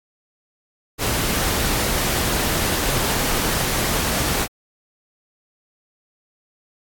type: noise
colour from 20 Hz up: pink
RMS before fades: -21 dBFS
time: 0.98-4.48 s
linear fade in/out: 50 ms
effects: AAC 64 kbps